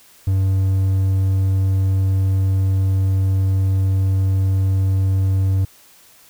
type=tone; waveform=triangle; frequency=95.7 Hz; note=G2; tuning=41 cents flat; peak=-12 dBFS; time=0.27-5.65 s; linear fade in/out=5 ms; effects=white hiss -49 dBFS RMS until 6.29 s